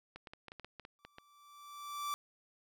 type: clicks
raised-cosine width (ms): 0.3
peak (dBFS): -32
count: 11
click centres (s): 0.16 / 0.272 / 0.335 / 0.483 / 0.519 / 0.597 / 0.646 / 0.797 / 0.851 / 1.05 / 1.184
type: tone with exponential growth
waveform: 45% pulse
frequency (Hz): 1166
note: D6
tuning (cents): -13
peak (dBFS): -34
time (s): 0.99-2.14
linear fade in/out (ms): 0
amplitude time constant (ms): 250
effects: none